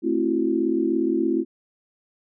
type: chord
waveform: sine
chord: F# half-diminished seventh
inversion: first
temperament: just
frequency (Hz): 222 / 266.4 / 333 / 370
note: A3 / C4 / E4 / F#4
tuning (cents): +16 / +31 / +18 / 0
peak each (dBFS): -28 / -25 / -22 / -27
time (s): 0.02-1.45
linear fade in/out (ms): 50
effects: none